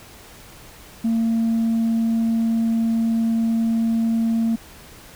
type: tone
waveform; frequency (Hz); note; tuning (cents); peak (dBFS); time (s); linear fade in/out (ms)
sine; 227.3; A#3; -43; -15; 1.04-4.56; 10
effects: tanh soft clip ceiling -15 dBFS + pink hiss -44 dBFS RMS until 5.15 s